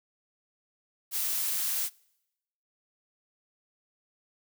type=noise; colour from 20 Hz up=blue; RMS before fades=-30 dBFS; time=1.11-1.9 s; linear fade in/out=50 ms; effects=noise-tail reverb RT60 0.9 s tail -26 dB re dry